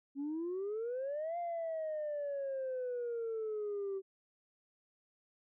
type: exponential two-way sweep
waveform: sine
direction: up then down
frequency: 272.7 to 700 to 383.1 Hz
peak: -34 dBFS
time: 0.15-4.02 s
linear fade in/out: 50 ms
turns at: 1.38 s
effects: tanh soft clip ceiling -33 dBFS